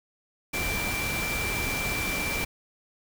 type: tone in noise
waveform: sine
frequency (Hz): 2349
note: D7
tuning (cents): 0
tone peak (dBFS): -30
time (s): 0.53-2.45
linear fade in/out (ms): 10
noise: pink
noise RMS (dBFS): -31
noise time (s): 0.53-2.45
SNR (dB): -2
effects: none